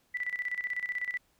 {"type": "tone with tremolo", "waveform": "sine", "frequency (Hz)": 1975.5, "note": "B6", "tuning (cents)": 0, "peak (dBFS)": -29, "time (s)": [0.14, 1.18], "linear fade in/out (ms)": 10, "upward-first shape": "square", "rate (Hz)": 16, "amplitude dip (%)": 75, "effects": ["pink hiss -70 dBFS RMS until 1.39 s"]}